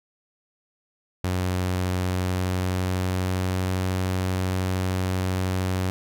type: tone with pitch glide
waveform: sawtooth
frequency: 91.5 to 92.94 Hz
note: F#2 to F#2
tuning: -19 to +8 cents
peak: -19 dBFS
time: 1.24-5.9 s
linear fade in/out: 0 ms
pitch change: +27 cents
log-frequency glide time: 1.96-3.86 s
effects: none